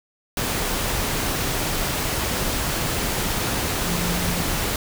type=tone in noise; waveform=sine; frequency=174.61 Hz; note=F3; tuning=in tune; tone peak=-26 dBFS; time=3.86-4.43 s; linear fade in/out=2 ms; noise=pink; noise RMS=-24 dBFS; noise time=0.37-4.76 s; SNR=-5 dB; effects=none